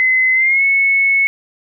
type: tone with pitch glide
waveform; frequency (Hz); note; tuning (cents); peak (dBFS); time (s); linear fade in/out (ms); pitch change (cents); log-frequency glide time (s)
sine; 2042 to 2201; C7 to C#7; -43 to -13; -10; 0-1.27; 0; +130; 0.34-0.63
effects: none